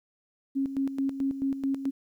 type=tone with tremolo; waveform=sine; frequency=272 Hz; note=C#4; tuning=33 cents flat; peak=-24 dBFS; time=0.55-1.91 s; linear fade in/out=20 ms; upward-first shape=square; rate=4.6 Hz; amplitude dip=65%; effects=11-bit